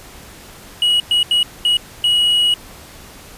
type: tone bursts at uneven times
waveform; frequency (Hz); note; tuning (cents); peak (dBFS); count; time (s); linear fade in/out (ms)
triangle; 2909; F#7; -30; -10; 5; 0.82-1 / 1.11-1.23 / 1.31-1.43 / 1.65-1.77 / 2.04-2.54; 2
effects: pink hiss -39 dBFS RMS until 3.37 s + resampled to 32000 Hz